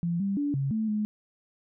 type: tone with pitch steps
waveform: sine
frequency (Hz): 170.9 / 197.6 / 288.4 / 137.3 / 219.5 / 211.8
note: F3 / G3 / D4 / C#3 / A3 / G#3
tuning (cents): -37 / +14 / -31 / -16 / -4 / +34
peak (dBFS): -25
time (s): 0.03-1.05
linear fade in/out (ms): 0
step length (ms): 170
effects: none